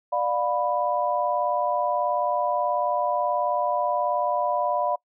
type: chord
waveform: sine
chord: B diminished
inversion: first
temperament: just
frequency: 592.7 / 711.2 / 987.8 Hz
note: D5 / F5 / B5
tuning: +16 / +31 / 0 cents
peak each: -26 dBFS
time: 0.12-4.96 s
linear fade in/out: 10 ms
effects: noise-tail reverb RT60 0.1 s tail -24 dB re dry